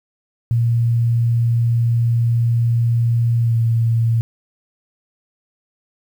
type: tone with pitch glide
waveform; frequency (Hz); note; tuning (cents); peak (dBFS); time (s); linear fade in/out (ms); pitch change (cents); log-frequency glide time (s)
sine; 117.1 to 114.89; A#2 to A#2; +8 to -25; -13; 0.51-4.21; 0; -33; 3.41-3.55
effects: 8-bit